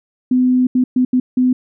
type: tone bursts at uneven times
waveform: sine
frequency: 252.8 Hz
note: B3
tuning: 41 cents sharp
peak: -10 dBFS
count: 5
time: 0.31-0.67 / 0.75-0.84 / 0.96-1.05 / 1.13-1.2 / 1.37-1.53 s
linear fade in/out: 5 ms
effects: none